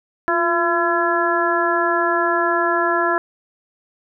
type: harmonic tone with a mistuned harmonic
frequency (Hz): 338.5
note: E4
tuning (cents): +46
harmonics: 1 / 2 / 3 / 4 / 5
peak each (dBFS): -22 / -22 / -22 / -22 / -22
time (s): 0.28-3.18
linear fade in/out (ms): 0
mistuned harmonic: 1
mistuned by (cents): +49
effects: none